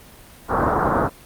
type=low-pass noise; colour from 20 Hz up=white; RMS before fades=-19 dBFS; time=0.48-1.1 s; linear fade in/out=50 ms; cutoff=1400 Hz; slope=48 dB/octave; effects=pink hiss -45 dBFS RMS until 1.25 s + Opus 32 kbps